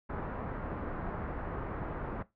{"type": "low-pass noise", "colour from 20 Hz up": "pink", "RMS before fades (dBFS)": -38, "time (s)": [0.09, 2.23], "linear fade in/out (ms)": 10, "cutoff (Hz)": 1500, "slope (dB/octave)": 24, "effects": ["noise-tail reverb RT60 0.2 s tail -18 dB re dry"]}